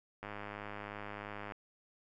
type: click train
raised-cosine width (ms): 0.5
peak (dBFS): -28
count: 134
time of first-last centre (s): 0.23-1.521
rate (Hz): 103
effects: none